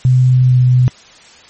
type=tone with pitch glide; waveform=sine; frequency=127.3 to 125.84 Hz; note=C3 to B2; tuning=-47 to +33 cents; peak=-6 dBFS; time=0.05-0.88 s; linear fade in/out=0 ms; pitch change=-20 cents; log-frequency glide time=0.48-0.55 s; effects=white hiss -41 dBFS RMS until 1.49 s + MP3 32 kbps